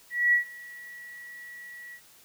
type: tone with ADSR envelope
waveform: sine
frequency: 1934 Hz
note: B6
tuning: 37 cents flat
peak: -17 dBFS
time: 0.1-2.01 s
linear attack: 230 ms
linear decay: 110 ms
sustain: -24 dB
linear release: 71 ms
effects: white hiss -56 dBFS RMS until 2.24 s